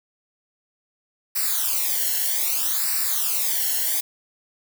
blue noise with flanger, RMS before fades -23 dBFS, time 1.35-4.01 s, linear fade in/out 10 ms, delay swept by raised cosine 0.3 to 0.83 ms, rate 0.63 Hz, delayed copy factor -0.85, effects none

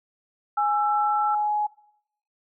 sine tone, 1333 Hz, E6, 19 cents sharp, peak -25 dBFS, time 0.57-1.35 s, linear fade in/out 5 ms
sine tone with pitch glide, 830.6 to 839.3 Hz, G#5 to G#5, 0 to +18 cents, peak -21 dBFS, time 0.57-1.67 s, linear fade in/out 10 ms, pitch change +18 cents, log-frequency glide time 0.68-1.26 s
effects noise-tail reverb RT60 0.7 s tail -20 dB re dry

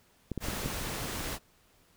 clicks, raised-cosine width 3 ms, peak -20 dBFS, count 4, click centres 0.317 / 0.377 / 0.485 / 0.66 s
pink noise, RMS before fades -36 dBFS, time 0.4-1.39 s, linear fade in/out 50 ms
effects pink hiss -65 dBFS RMS until 1.96 s

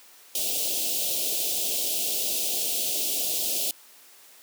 white band-stop noise, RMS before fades -27 dBFS, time 0.35-3.71 s, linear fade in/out 2 ms, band 720 to 2700 Hz, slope 48 dB/octave, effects white hiss -52 dBFS RMS until 4.42 s + high-pass 300 Hz 12 dB/octave

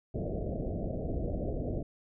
pink low-pass noise, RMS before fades -34 dBFS, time 0.14-1.83 s, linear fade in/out 10 ms, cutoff 690 Hz, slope 96 dB/octave, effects none

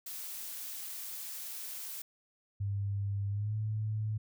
blue noise, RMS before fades -42 dBFS, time 0.06-2.02 s, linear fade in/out 5 ms
sine tone with pitch glide, 100 to 107.8 Hz, G2 to A2, +35 to -35 cents, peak -31 dBFS, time 2.6-4.18 s, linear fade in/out 10 ms, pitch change +130 cents, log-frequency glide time 3.29-3.55 s
effects none

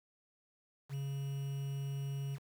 triangle tone with quantisation, 138.59 Hz, C#3, in tune, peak -34 dBFS, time 0.89-2.39 s, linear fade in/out 50 ms, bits 9, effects none

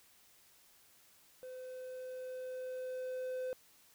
triangle tone with level ramp, 511 Hz, C5, 41 cents flat, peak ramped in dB -43 to -34 dBFS, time 1.43-3.53 s, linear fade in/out 0 ms, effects white hiss -65 dBFS RMS until 3.94 s

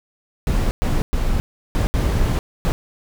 brown noise bursts at uneven times, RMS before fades -18 dBFS, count 6, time 0.47-0.71 / 0.82-1.02 / 1.13-1.4 / 1.75-1.87 / 1.94-2.39 / 2.65-2.72 s, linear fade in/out 0 ms, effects none

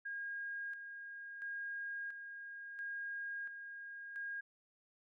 sine tone with tremolo, 1626 Hz, G#6, 37 cents flat, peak -40 dBFS, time 0.05-4.41 s, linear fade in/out 10 ms, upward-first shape square, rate 0.73 Hz, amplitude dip 50%, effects none

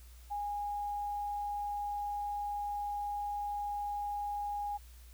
sine tone, 821 Hz, G#5, 20 cents flat, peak -34 dBFS, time 0.3-4.78 s, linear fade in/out 20 ms, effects added 60 Hz sine -51 dBFS peak until 5.13 s + white hiss -62 dBFS RMS until 5.13 s

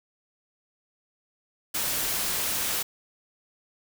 white noise, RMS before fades -28 dBFS, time 1.74-2.83 s, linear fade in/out 10 ms, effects none

